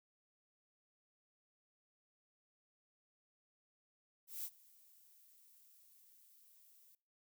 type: noise with ADSR envelope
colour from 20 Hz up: violet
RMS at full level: -42 dBFS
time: 4.27-6.95 s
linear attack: 170 ms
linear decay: 56 ms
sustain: -24 dB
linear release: 3 ms
effects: noise-tail reverb RT60 0.4 s tail -23 dB re dry